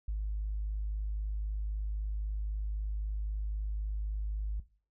sine tone, 51.91 Hz, G#1, in tune, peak -30 dBFS, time 0.08-4.6 s, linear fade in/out 5 ms, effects noise-tail reverb RT60 0.4 s tail -18 dB re dry + tanh soft clip ceiling -27 dBFS

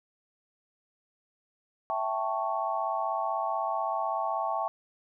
sine chord, A dominant seventh, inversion second, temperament equal, 659.3 / 784 / 880 / 1108.7 Hz, E5 / G5 / A5 / C#6, 0 / 0 / 0 / 0 cents, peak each -33 dBFS, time 1.9-4.68 s, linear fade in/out 0 ms, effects none

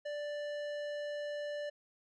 sine tone with tanh clipping, 587.3 Hz, D5, in tune, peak -39 dBFS, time 0.05-1.7 s, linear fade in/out 10 ms, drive 15 dB, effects none

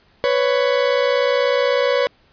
40% pulse tone pair together, 496.3 / 556.3 Hz, B4 / C#5, +8 / +6 cents, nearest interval major second, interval 198 cents, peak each -17 dBFS, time 0.24-2.07 s, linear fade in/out 0 ms, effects pink hiss -56 dBFS RMS until 2.32 s + resampled to 11025 Hz

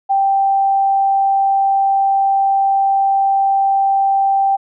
sine tone, 784 Hz, G5, in tune, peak -11 dBFS, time 0.09-4.57 s, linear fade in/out 20 ms, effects none

